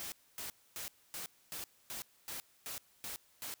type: noise bursts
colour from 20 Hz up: white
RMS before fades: -43 dBFS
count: 10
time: 0-3.54 s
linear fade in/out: 0 ms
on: 120 ms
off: 260 ms
effects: white hiss -68 dBFS RMS until 3.6 s